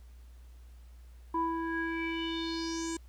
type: tone with low-pass filter sweep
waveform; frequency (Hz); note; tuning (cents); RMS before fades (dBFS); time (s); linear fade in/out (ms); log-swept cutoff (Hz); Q
square; 329.6; E4; 0; -34; 1.34-2.97; 5; 920 to 7800; 5.8
effects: added 60 Hz sine -49 dBFS peak until 3.08 s + pink hiss -67 dBFS RMS until 3.08 s